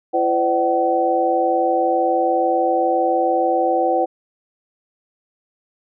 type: tone cluster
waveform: sine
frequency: 337.9 / 511 / 591 / 759 Hz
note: E4 / C5 / D5 / F#5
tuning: +43 / -41 / +11 / +44 cents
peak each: -22 / -20 / -24 / -18 dBFS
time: 0.13-4.06 s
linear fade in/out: 20 ms
effects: none

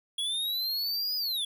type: linear two-way sweep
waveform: square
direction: up then down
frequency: 3322 to 5000 to 3322 Hz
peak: -29 dBFS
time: 0.18-1.45 s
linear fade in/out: 5 ms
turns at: 1.16 s
effects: 11-bit

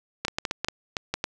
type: clicks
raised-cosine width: 0.2 ms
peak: -9 dBFS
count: 10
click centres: 0.25 / 0.282 / 0.385 / 0.452 / 0.511 / 0.646 / 0.685 / 0.968 / 1.14 / 1.241 s
effects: none

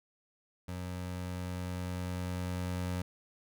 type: tone with level ramp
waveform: 25% pulse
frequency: 90 Hz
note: F#2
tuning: 47 cents flat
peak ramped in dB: -34 to -29 dBFS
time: 0.68-3.02 s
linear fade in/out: 5 ms
effects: none

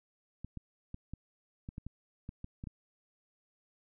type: clicks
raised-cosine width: 5 ms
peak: -29 dBFS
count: 11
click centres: 0.446 / 0.573 / 0.944 / 1.136 / 1.689 / 1.781 / 1.866 / 2.291 / 2.444 / 2.639 / 2.672 s
effects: none

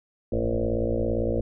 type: tone with frequency modulation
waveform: sine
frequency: 283.1 Hz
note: C#4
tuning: 37 cents sharp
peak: -22 dBFS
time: 0.32-1.41 s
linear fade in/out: 5 ms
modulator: 57.7 Hz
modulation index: 5.1
effects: none

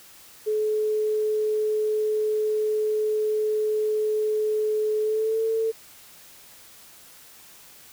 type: tone with pitch glide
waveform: sine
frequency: 428.7 to 446.9 Hz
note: A4 to A4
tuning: -45 to +27 cents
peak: -21 dBFS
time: 0.46-5.72 s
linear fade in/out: 20 ms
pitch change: +72 cents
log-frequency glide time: 5.02-5.41 s
effects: white hiss -49 dBFS RMS until 7.92 s

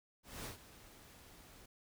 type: noise with ADSR envelope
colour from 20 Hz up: pink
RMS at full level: -44 dBFS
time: 0.23-1.66 s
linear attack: 220 ms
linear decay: 120 ms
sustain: -15 dB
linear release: 5 ms
effects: none

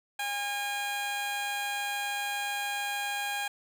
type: tone with amplitude modulation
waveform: 15% pulse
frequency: 813 Hz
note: G#5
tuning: 37 cents flat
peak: -23 dBFS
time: 0.19-3.48 s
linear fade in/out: 5 ms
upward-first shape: sine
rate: 239 Hz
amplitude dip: 30%
effects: none

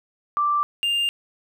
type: tone pair in turn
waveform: sine / triangle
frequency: 1174.7 / 2802 Hz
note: D6 / F7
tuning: 0 / +5 cents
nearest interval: octave + minor third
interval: 1505 cents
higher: second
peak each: -18 dBFS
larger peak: neither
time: 0.37-0.63 / 0.83-1.09 s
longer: neither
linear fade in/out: 0 ms
effects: none

